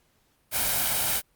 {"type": "noise with comb filter", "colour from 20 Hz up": "white", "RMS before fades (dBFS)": -25, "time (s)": [0.51, 1.22], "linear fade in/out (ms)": 50, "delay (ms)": 1.3, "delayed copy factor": 0.5, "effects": ["pink hiss -67 dBFS RMS until 1.35 s", "Opus 48 kbps"]}